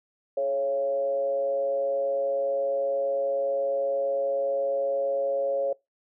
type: tone with frequency modulation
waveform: sine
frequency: 552 Hz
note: C#5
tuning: 7 cents flat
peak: -23 dBFS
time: 0.37-5.73 s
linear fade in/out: 5 ms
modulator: 129 Hz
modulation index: 0.51
effects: noise-tail reverb RT60 0.2 s tail -23 dB re dry